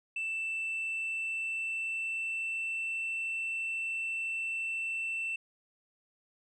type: tone with pitch glide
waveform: sine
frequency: 2659 to 2677 Hz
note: E7 to E7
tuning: +14 to +26 cents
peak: -30 dBFS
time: 0.16-5.36 s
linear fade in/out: 5 ms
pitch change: +12 cents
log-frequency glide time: 0.29-3.09 s
effects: tanh soft clip ceiling -30 dBFS